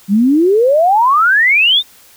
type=exponential sweep; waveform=sine; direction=up; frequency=189 to 3729 Hz; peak=-7 dBFS; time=0.08-1.83 s; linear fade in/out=50 ms; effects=white hiss -44 dBFS RMS until 2.16 s